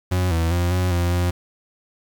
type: tone with pitch steps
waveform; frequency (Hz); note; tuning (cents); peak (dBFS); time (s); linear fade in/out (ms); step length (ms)
40% pulse; 91.1 / 82.4 / 87.5 / 91.1 / 87.2 / 88.4; F#2 / E2 / F2 / F#2 / F2 / F2; -26 / 0 / +4 / -26 / -2 / +22; -17; 0.11-1.31; 10; 200
effects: 8-bit